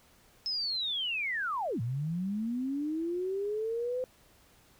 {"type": "linear two-way sweep", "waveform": "sine", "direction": "down then up", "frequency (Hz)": [5240, 110, 514], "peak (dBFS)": -30, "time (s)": [0.46, 4.04], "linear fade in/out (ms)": 0, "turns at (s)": 1.81, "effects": ["pink hiss -62 dBFS RMS until 4.79 s"]}